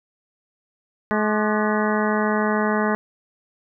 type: harmonic tone with a mistuned harmonic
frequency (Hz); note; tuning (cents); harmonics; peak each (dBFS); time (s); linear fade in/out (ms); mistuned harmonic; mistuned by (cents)
213; G#3; +44; 1 / 2 / 3 / 4 / 5 / 6 / 7 / 8 / 9; -22 / -25 / -27 / -28 / -29 / -30 / -30 / -31 / -32; 1.11-2.95; 0; 6; -97
effects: none